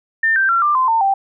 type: tone with pitch steps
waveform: sine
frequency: 1800 / 1567 / 1364.1 / 1187.6 / 1033.8 / 900 / 783.5 Hz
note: A6 / G6 / F6 / D6 / C6 / A5 / G5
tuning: +39 / -1 / -41 / +19 / -21 / +39 / -1 cents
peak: -12 dBFS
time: 0.23-1.14 s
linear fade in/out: 5 ms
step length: 130 ms
effects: none